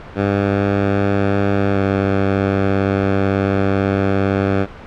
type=tone with pitch glide; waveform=10% pulse; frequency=99.7 to 97.93 Hz; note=G2 to G2; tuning=+30 to -1 cents; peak=-6 dBFS; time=0.15-4.67 s; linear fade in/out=50 ms; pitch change=-31 cents; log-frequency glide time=1.7-1.79 s; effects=pink hiss -35 dBFS RMS until 4.86 s + low-pass 2000 Hz 12 dB/octave